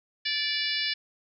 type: harmonic tone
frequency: 582 Hz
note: D5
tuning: 16 cents flat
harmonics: 3 / 4 / 5 / 6 / 7 / 8 / 9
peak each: -34 / -34 / -34 / -34 / -34 / -34 / -34 dBFS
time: 0.25-0.94 s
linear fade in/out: 10 ms
effects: none